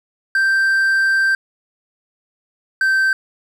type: tone pair in turn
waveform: triangle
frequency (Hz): 1568 / 1554.5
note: G6 / G6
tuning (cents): 0 / -15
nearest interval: unison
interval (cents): 15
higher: first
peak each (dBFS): -11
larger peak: neither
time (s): 0.35-1.35 / 2.81-3.13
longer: first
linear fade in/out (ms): 2
effects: none